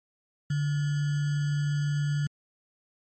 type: tone with sample-and-hold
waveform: sine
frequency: 145.7 Hz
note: D3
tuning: 13 cents flat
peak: -24 dBFS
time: 0.5-2.27 s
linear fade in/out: 5 ms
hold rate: 1575 Hz
effects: MP3 32 kbps

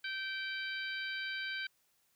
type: harmonic tone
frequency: 776 Hz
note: G5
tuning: 18 cents flat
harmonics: 2 / 3 / 4 / 5 / 6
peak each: -39 / -43 / -45 / -47 / -49 dBFS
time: 0.04-1.67 s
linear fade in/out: 5 ms
effects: white hiss -74 dBFS RMS until 2.15 s

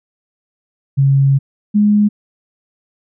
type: tone pair in turn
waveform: sine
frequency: 137.3 / 208.1 Hz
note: C#3 / G#3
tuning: -16 / +4 cents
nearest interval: perfect fifth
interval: 720 cents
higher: second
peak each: -8 dBFS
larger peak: neither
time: 0.97-1.39 / 1.74-2.09 s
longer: first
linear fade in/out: 20 ms
effects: none

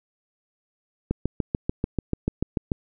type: click train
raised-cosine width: 3 ms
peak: -10 dBFS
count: 12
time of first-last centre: 1.11-2.718 s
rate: 6.84 Hz
effects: none

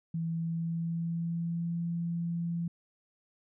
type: tone with pitch glide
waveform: sine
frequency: 164.81 to 169.64 Hz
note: E3 to E3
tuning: 0 to +50 cents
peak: -30 dBFS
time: 0.14-2.68 s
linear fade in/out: 5 ms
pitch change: +50 cents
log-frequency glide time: 0.24-1.77 s
effects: none

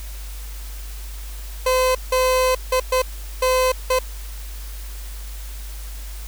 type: tone bursts at uneven times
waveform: 30% pulse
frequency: 513 Hz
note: C5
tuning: 34 cents flat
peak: -13 dBFS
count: 6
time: 1.66-1.95 / 2.12-2.55 / 2.72-2.8 / 2.92-3.02 / 3.42-3.72 / 3.9-3.99 s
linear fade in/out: 5 ms
effects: added 50 Hz sine -30 dBFS peak until 6.27 s + white hiss -41 dBFS RMS until 6.27 s

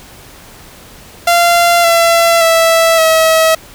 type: tone with pitch steps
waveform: sawtooth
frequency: 690 / 674.2 / 658.8 / 643.8 Hz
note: F5 / E5 / E5 / E5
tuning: -21 / +39 / -1 / -41 cents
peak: -3 dBFS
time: 1.27-3.55 s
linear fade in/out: 5 ms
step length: 570 ms
effects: pink hiss -37 dBFS RMS until 3.74 s

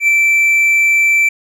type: tone with ADSR envelope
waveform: triangle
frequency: 2333 Hz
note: D7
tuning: 12 cents flat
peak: -5 dBFS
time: 0-1.29 s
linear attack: 80 ms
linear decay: 7 ms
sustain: -2 dB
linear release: 6 ms
effects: none

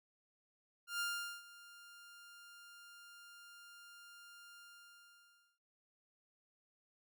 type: tone with ADSR envelope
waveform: sawtooth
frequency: 1400 Hz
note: F6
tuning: 4 cents sharp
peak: -32 dBFS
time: 0.87-5.59 s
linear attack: 130 ms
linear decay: 420 ms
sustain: -20 dB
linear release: 1000 ms
effects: none

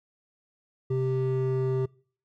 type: tone pair together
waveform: triangle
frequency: 130.46 / 391.2 Hz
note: C3 / G4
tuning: -5 / -4 cents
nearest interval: octave + perfect fifth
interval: 1901 cents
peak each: -23 dBFS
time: 0.9-1.86 s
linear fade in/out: 10 ms
effects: noise-tail reverb RT60 0.5 s tail -26 dB re dry + tanh soft clip ceiling -20 dBFS

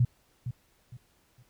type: tone with echo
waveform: sine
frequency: 122.5 Hz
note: B2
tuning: 14 cents flat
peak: -19 dBFS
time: 0-0.05 s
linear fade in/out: 5 ms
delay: 460 ms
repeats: 3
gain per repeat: -11 dB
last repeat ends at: 1.43 s
effects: pink hiss -67 dBFS RMS until 1.49 s

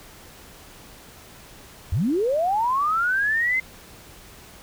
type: linear sweep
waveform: sine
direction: up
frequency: 65.41 to 2093 Hz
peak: -19 dBFS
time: 1.92-3.6 s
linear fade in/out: 5 ms
effects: pink hiss -46 dBFS RMS until 4.62 s

